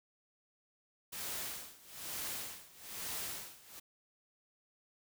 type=noise with tremolo; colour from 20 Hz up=white; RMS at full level=-40 dBFS; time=1.12-3.8 s; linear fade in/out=10 ms; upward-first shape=sine; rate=1.1 Hz; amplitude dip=90%; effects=none